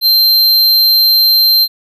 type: tone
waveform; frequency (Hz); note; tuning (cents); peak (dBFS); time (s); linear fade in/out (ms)
square; 4140; C8; -19; -7; 0.01-1.68; 50
effects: none